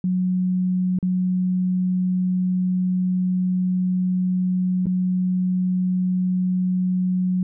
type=tone with dropouts; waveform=sine; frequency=183.2 Hz; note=F#3; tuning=17 cents flat; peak=-18 dBFS; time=0.04-7.43 s; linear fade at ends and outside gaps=2 ms; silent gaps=0.988-1.027 / 4.858-4.867 s; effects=none